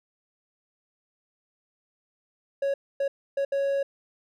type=tone bursts at uneven times; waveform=triangle; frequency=554.4 Hz; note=C#5; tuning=in tune; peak=-21 dBFS; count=4; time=2.62-2.74 / 3-3.08 / 3.37-3.45 / 3.52-3.83 s; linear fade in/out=5 ms; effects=none